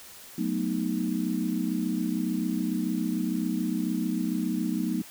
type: chord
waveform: sine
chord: B dominant seventh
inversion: second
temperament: equal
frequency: 185 / 220 / 246.9 / 311.1 Hz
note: F#3 / A3 / B3 / D#4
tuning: 0 / 0 / 0 / 0 cents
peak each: -31 dBFS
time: 0.38-5.02 s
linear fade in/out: 5 ms
effects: white hiss -47 dBFS RMS until 5.1 s